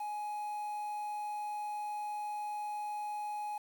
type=tone with quantisation; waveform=triangle; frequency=837 Hz; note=G#5; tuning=13 cents sharp; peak=-34 dBFS; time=0-3.58 s; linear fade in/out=5 ms; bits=9; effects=none